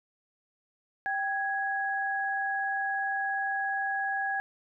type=tone pair together; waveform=sine; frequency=784 / 1661.2 Hz; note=G5 / G#6; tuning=0 / 0 cents; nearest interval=octave + minor second; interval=1300 cents; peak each=-31 / -30 dBFS; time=1.06-4.4 s; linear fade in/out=0 ms; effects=none